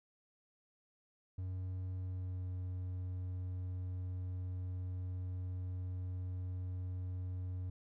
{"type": "tone with pitch glide", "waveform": "triangle", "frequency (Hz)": [92.5, 91.44], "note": ["F#2", "F#2"], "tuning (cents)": [0, -20], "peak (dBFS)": -36, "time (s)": [1.38, 7.7], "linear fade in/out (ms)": 5, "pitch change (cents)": -20, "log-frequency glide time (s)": [1.97, 2.48], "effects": []}